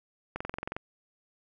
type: click train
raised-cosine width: 0.5 ms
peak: -19 dBFS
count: 10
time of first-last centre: 0.36-0.765 s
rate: 22.2 Hz
effects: none